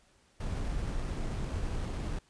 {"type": "noise with sample-and-hold", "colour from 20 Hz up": "brown", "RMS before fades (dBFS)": -34, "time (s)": [0.4, 2.19], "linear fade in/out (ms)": 5, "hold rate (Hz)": 7350, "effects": ["pink hiss -66 dBFS RMS until 2.29 s", "resampled to 22050 Hz"]}